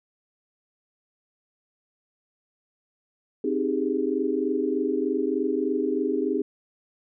sine chord, Ab major seventh, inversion first, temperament equal with one note detuned, 263.7 / 311.1 / 392 / 415.3 Hz, C4 / Eb4 / G4 / Ab4, +14 / 0 / 0 / 0 cents, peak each -28 dBFS, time 3.44-6.42 s, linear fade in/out 5 ms, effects none

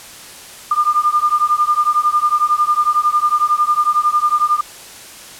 sine beating tone pair, 1200 / 1211 Hz, D6 / D#6, +37 / -47 cents, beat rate 11 Hz, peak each -15 dBFS, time 0.71-4.61 s, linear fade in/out 5 ms, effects white hiss -36 dBFS RMS until 5.39 s + low-pass 11000 Hz 12 dB/octave

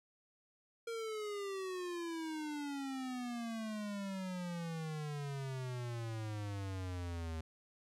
square exponential sweep, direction down, 465.6 to 79.4 Hz, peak -40 dBFS, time 0.87-7.41 s, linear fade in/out 5 ms, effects low-pass 10000 Hz 12 dB/octave

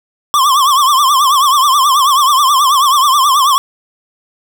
square tone with vibrato, 1108.7 Hz, C#6, in tune, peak -8 dBFS, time 0.34-3.58 s, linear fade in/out 0 ms, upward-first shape triangle, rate 9.3 Hz, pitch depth 160 cents each way, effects none

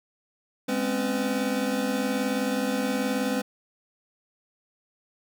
square tone cluster, 206.8 / 252.9 / 271.8 / 504 Hz, G#3 / B3 / C#4 / B4, -7 / +41 / -34 / +35 cents, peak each -31 dBFS, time 0.68-3.42 s, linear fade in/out 10 ms, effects none

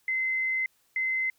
sine tone bursts at uneven times, 2059 Hz, C7, 28 cents flat, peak -25 dBFS, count 2, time 0.08-0.66 / 0.96-1.3 s, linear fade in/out 2 ms, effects white hiss -68 dBFS RMS until 1.38 s

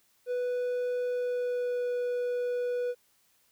triangle tone with pitch glide, 493.9 to 490.2 Hz, B4 to B4, 0 to -13 cents, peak -26 dBFS, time 0.26-2.95 s, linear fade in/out 50 ms, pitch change -13 cents, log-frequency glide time 1.05-1.91 s, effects white hiss -68 dBFS RMS until 3.51 s

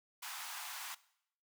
pink high-pass noise, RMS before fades -45 dBFS, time 0.22-0.95 s, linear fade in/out 10 ms, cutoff 790 Hz, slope 48 dB/octave, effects noise-tail reverb RT60 0.7 s tail -19 dB re dry

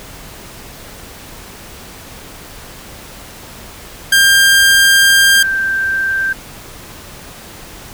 sawtooth / sine tone pair in turn, 1596 / 1569.5 Hz, G6 / G6, +31 / +2 cents, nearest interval unison, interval 29 cents, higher first, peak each -3 / -13 dBFS, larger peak first, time 4.12-5.43 / 5.43-6.33 s, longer first, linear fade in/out 5 ms, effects pink hiss -34 dBFS RMS until 7.93 s

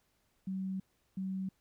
sine tone bursts at uneven times, 190 Hz, F#3, 46 cents sharp, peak -34 dBFS, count 2, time 0.47-0.8 / 1.17-1.49 s, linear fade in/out 5 ms, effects pink hiss -75 dBFS RMS until 1.6 s

